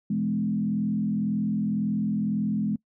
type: tone with frequency modulation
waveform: sine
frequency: 209.1 Hz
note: G#3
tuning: 12 cents sharp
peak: -23 dBFS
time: 0.1-2.76 s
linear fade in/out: 5 ms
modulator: 41.9 Hz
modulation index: 0.95
effects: noise-tail reverb RT60 0.1 s tail -22 dB re dry